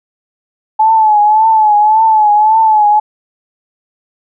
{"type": "tone with vibrato", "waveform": "sine", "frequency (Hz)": 861, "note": "A5", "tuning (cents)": -38, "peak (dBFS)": -5, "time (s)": [0.79, 3], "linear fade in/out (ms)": 10, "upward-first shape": "triangle", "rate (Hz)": 1.8, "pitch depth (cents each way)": 71, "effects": []}